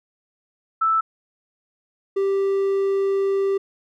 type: tone pair in turn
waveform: sine / triangle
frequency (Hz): 1318.5 / 392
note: E6 / G4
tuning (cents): 0 / 0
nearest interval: octave + major sixth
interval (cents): 2100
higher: first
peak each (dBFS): -16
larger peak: neither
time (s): 0.81-1.01 / 2.16-3.58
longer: second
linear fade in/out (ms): 10
effects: none